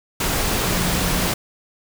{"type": "tone in noise", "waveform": "sine", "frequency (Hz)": 178.1, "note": "F3", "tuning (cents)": 34, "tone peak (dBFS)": -26, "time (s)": [0.65, 1.27], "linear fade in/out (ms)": 5, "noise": "pink", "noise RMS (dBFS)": -21, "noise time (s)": [0.2, 1.34], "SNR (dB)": -8, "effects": []}